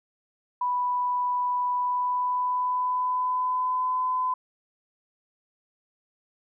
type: tone with pitch glide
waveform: sine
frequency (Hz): 987.8 to 1012.6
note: B5 to B5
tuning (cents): 0 to +43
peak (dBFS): -23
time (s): 0.61-4.34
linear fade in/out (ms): 5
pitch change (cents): +43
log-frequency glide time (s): 1.74-3.9
effects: none